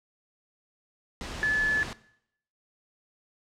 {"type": "tone in noise", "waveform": "sine", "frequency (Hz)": 1726, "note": "A6", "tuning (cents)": -34, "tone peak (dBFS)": -22, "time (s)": [1.43, 1.83], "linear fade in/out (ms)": 0, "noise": "pink", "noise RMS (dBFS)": -37, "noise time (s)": [1.21, 1.93], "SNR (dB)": 12, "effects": ["noise-tail reverb RT60 0.7 s tail -18 dB re dry", "low-pass 6000 Hz 12 dB/octave"]}